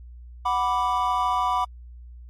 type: chord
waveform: triangle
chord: B minor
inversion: second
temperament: equal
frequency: 740 / 987.8 / 1174.7 Hz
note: F#5 / B5 / D6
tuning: 0 / 0 / 0 cents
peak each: -25 / -22 / -24 dBFS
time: 0.45-1.65 s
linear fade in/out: 10 ms
effects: added 60 Hz sine -40 dBFS peak until 2.29 s + AAC 48 kbps